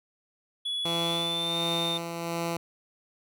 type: tone with pitch glide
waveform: triangle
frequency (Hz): 3395 to 3618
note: G#7 to A7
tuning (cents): +37 to +48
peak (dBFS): -27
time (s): 0.65-1.98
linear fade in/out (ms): 10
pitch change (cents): +111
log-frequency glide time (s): 0.97-1.56
type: tone with tremolo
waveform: 10% pulse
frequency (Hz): 168.6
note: E3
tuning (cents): +39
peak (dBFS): -20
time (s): 0.85-2.57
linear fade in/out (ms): 2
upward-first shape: sine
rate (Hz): 1.4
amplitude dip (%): 45
effects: none